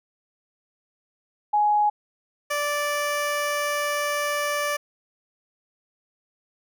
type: tone pair in turn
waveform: sine / 15% pulse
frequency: 836 / 584.9 Hz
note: G#5 / D5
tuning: +11 / -7 cents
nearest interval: tritone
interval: 618 cents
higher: first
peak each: -17 dBFS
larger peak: neither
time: 1.53-1.9 / 2.5-4.77 s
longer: second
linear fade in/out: 10 ms
effects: none